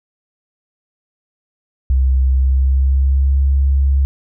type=tone with pitch glide; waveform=sine; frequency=65.41 to 68.38 Hz; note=C2 to C#2; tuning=0 to -23 cents; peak=-10 dBFS; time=1.9-4.05 s; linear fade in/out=0 ms; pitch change=+77 cents; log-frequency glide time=2.3-3.4 s; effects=none